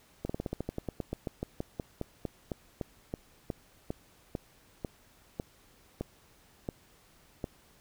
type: slowing click train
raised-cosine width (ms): 2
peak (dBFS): -20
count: 29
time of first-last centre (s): 0.25-7.442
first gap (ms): 45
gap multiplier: 1.11
effects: pink hiss -62 dBFS RMS until 7.8 s